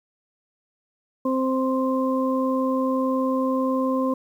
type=harmonic tone; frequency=261.6 Hz; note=C4; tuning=in tune; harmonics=1 / 2 / 4; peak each=-22 / -25 / -28 dBFS; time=1.25-4.14 s; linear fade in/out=5 ms; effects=9-bit